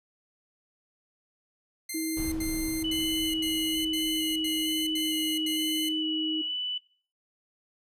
5% pulse tone bursts, 2093 Hz, C7, in tune, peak -23 dBFS, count 8, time 1.89-5.89 s, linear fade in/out 5 ms, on 430 ms, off 80 ms
sine tone with pitch glide, 320 to 313.6 Hz, D#4 to D#4, +49 to +14 cents, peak -29 dBFS, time 1.94-6.42 s, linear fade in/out 10 ms, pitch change -35 cents, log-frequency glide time 2.84-5.35 s
brown noise with exponential decay, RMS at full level -35 dBFS, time 2.17-6.54 s, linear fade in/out 1 ms, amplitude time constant 950 ms
sine tone with vibrato, 2960 Hz, F#7, in tune, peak -30 dBFS, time 2.84-6.78 s, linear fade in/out 5 ms, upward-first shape square, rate 1.1 Hz, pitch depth 12 cents each way
effects noise-tail reverb RT60 0.4 s tail -17 dB re dry + resampled to 32000 Hz

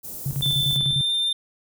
white band-stop noise, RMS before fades -35 dBFS, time 0.03-0.78 s, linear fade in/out 20 ms, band 480 to 9500 Hz, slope 12 dB/octave
sine tone with tremolo, 138.59 Hz, C#3, in tune, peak -22 dBFS, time 0.26-1.01 s, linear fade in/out 0 ms, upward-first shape square, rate 10 Hz, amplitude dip 80%
click train, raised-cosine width 5 ms, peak -26 dBFS, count 7, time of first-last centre 0.33-0.93 s, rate 10 Hz
triangle tone with pitch glide, 3536 to 3596 Hz, A7 to A7, +8 to +37 cents, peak -19 dBFS, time 0.42-1.33 s, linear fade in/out 5 ms, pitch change +29 cents, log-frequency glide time 0.82-1.07 s
effects none

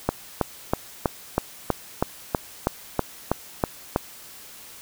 click train, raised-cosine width 1 ms, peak -5 dBFS, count 13, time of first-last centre 0.09-3.961 s, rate 3.1 Hz, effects white hiss -44 dBFS RMS until 4.81 s

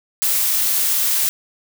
blue noise, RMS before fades -18 dBFS, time 0.22-1.29 s, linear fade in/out 0 ms, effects none

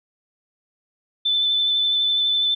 sine tone with vibrato, 3520 Hz, A7, in tune, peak -17 dBFS, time 1.25-2.55 s, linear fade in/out 10 ms, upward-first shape sine, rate 12 Hz, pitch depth 16 cents each way, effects none

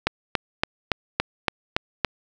click train, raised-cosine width 0.3 ms, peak -3 dBFS, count 8, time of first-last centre 0.07-2.047 s, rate 3.54 Hz, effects none

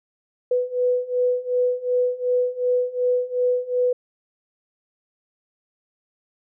sine beating tone pair, 494.9 / 497.6 Hz, B4 / B4, +4 / +13 cents, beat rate 2.7 Hz, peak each -23 / -21 dBFS, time 0.51-3.93 s, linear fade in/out 5 ms, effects none

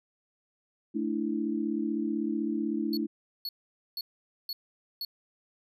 sine chord, A suspended fourth, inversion none, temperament equal, 220 / 293.7 / 329.6 Hz, A3 / D4 / E4, 0 / 0 / 0 cents, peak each -32 dBFS, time 0.94-3.07 s, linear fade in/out 20 ms
square tone bursts, 4385 Hz, C#8, 20 cents flat, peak -33 dBFS, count 5, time 2.93-5.05 s, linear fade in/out 2 ms, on 40 ms, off 480 ms
effects none

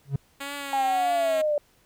triangle tone with exponential growth, 138.59 Hz, C#3, in tune, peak -17 dBFS, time 0.05-0.16 s, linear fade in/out 5 ms, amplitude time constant 23 ms
5% pulse tone with vibrato, 277.2 Hz, C#4, in tune, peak -21 dBFS, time 0.4-1.42 s, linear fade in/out 10 ms, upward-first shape triangle, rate 1.7 Hz, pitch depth 55 cents each way
sine exponential sweep, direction down, 823 to 581 Hz, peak -21 dBFS, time 0.73-1.58 s, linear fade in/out 2 ms
effects pink hiss -62 dBFS RMS until 1.85 s

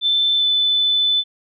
sine tone with pitch glide, 3535 to 3507 Hz, A7 to A7, +7 to -6 cents, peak -14 dBFS, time 0.01-1.24 s, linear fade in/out 50 ms, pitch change -13 cents, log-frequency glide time 0.36-0.45 s, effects none

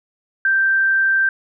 sine tone, 1568 Hz, G6, in tune, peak -13 dBFS, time 0.45-1.29 s, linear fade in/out 2 ms, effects none

